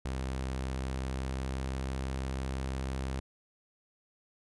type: tone with pitch glide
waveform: sawtooth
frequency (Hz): 65.41 to 66.02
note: C2 to C2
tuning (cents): 0 to +16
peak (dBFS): -29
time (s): 0.05-3.2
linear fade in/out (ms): 5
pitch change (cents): +16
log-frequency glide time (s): 0.81-1.85
effects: resampled to 24000 Hz